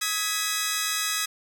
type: chord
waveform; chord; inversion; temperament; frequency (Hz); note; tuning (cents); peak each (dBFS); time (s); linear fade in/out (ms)
10% pulse; G# minor; second; equal with one note detuned; 1267.7 / 1661.2 / 1975.5; D#6 / G#6 / B6; +32 / 0 / 0; -21; 0.01-1.26; 10
effects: none